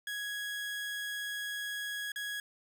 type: tone with dropouts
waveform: 30% pulse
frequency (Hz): 1663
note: G#6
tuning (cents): +2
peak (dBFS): -33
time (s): 0.07-2.4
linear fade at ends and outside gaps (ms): 2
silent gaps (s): 2.119-2.159
effects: none

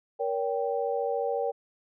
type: chord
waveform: sine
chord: G diminished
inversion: first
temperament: just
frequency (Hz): 470.4 / 564.5 / 784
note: Bb4 / Db5 / G5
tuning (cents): +16 / +31 / 0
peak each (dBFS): -29 / -31 / -32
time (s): 0.19-1.52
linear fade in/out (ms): 20
effects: none

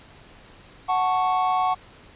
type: chord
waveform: triangle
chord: F# minor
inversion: none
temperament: equal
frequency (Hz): 740 / 880 / 1108.7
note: F#5 / A5 / C#6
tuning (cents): 0 / 0 / 0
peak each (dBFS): -20 / -26 / -22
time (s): 0.88-1.75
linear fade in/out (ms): 20
effects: pink hiss -49 dBFS RMS until 2.15 s + resampled to 8000 Hz

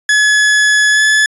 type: tone with pitch glide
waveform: 40% pulse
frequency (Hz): 1701 to 1719.8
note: G#6 to A6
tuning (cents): +41 to -40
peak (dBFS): -7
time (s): 0.09-1.26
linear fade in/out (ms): 2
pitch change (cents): +19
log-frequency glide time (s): 0.91-1.02
effects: resampled to 24000 Hz

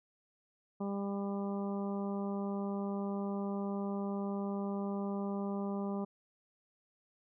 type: harmonic tone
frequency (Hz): 199.4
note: G3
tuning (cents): +30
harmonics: 1 / 2 / 3 / 4 / 5 / 6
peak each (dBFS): -35 / -41 / -45 / -47 / -49 / -51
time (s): 0.8-6.05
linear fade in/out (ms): 10
effects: none

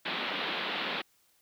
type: band-pass noise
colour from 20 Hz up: white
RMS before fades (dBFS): -34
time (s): 0.05-1.02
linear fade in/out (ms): 10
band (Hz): 170 to 3800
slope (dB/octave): 48
effects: white hiss -68 dBFS RMS until 1.41 s

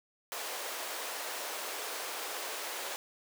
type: high-pass noise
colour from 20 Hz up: pink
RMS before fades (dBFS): -39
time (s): 0.32-2.96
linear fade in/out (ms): 0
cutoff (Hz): 440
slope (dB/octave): 24
effects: none

